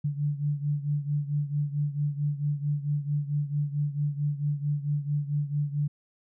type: beating tone pair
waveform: sine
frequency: 144.8 / 149.3 Hz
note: D3 / D3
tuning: -24 / +29 cents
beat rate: 4.5 Hz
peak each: -27 / -31 dBFS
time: 0.04-5.88 s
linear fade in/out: 10 ms
effects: none